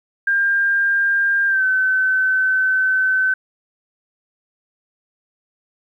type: tone with pitch glide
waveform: sine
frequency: 1600 to 1525.1 Hz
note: G6 to G6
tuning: +35 to -48 cents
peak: -14 dBFS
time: 0.27-3.34 s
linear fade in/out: 5 ms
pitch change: -83 cents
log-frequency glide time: 1.47-1.64 s
effects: 9-bit